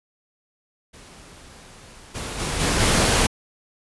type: noise with level steps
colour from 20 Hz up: pink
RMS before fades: -45 / -31 / -26 / -21 / -18 dBFS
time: 0.93-3.27 s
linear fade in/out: 10 ms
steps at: 2.14 / 2.38 / 2.59 / 2.79 s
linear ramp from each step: 20 ms
effects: resampled to 24000 Hz